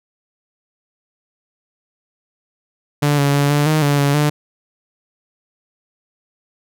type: tone with pitch steps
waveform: sawtooth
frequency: 145.9 / 141.6 / 142.8 / 146 / 155.1 / 143.8 / 141.8 / 148.5 Hz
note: D3 / C#3 / D3 / D3 / D#3 / D3 / C#3 / D3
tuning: -11 / +37 / -48 / -10 / -5 / -36 / +40 / +20 cents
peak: -9 dBFS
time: 3.02-4.3 s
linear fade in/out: 10 ms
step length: 160 ms
effects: none